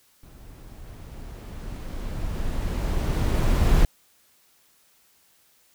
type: noise with level ramp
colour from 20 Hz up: brown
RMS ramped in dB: -46 to -17 dBFS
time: 0.23-3.85 s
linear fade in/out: 2 ms
effects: white hiss -61 dBFS RMS until 5.74 s